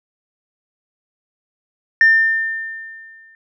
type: tone with exponential decay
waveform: sine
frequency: 1800 Hz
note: A6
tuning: 39 cents sharp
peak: -5 dBFS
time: 2.01-3.35 s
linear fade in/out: 1 ms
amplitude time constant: 290 ms
effects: tanh soft clip ceiling -4 dBFS